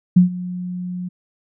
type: tone with ADSR envelope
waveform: sine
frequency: 180 Hz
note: F#3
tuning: 47 cents flat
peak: -5 dBFS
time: 0.16-1.09 s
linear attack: 10 ms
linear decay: 120 ms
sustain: -19 dB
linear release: 14 ms
effects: none